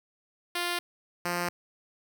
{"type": "tone pair in turn", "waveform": "5% pulse", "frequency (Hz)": [350, 175], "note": ["F4", "F3"], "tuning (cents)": [4, 4], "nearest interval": "octave", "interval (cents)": 1200, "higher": "first", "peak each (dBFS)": -17, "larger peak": "neither", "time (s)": [[0.55, 0.79], [1.25, 1.49]], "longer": "neither", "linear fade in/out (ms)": 5, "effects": []}